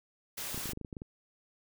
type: noise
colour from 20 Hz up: white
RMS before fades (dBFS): -39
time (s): 0.37-0.73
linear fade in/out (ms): 10
type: clicks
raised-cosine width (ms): 3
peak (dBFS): -28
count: 11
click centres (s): 0.545 / 0.577 / 0.657 / 0.693 / 0.733 / 0.774 / 0.813 / 0.848 / 0.928 / 0.968 / 1.019
effects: none